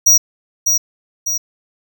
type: tone with echo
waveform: square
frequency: 5760 Hz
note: F#8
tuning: 47 cents flat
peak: -7 dBFS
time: 0.06-0.18 s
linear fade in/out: 10 ms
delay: 600 ms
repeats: 2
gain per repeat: -5 dB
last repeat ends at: 1.38 s
effects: none